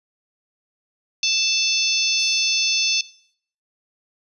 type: harmonic tone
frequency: 880 Hz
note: A5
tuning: in tune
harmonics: 3 / 4 / 5 / 6 / 7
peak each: -24 / -24 / -24 / -24 / -24 dBFS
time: 1.23-3.01 s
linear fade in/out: 2 ms
type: noise with exponential decay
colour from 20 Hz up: violet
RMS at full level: -37 dBFS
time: 2.19-3.34 s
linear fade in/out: 2 ms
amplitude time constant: 250 ms
effects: noise-tail reverb RT60 0.6 s tail -20 dB re dry + resampled to 24000 Hz